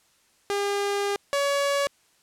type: tone pair in turn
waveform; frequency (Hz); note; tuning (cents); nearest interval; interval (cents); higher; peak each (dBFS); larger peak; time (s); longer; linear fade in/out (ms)
sawtooth; 403.3 / 563.8; G4 / C#5; +49 / +29; tritone; 580; second; -20 / -18; second; 0.5-1.16 / 1.33-1.87; first; 0
effects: white hiss -63 dBFS RMS until 2.22 s + low-pass 10000 Hz 12 dB/octave